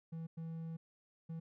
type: tone bursts at uneven times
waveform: triangle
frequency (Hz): 163.4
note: E3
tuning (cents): -15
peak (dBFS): -39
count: 3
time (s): 0.12-0.27 / 0.37-0.77 / 1.29-1.4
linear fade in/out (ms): 10
effects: none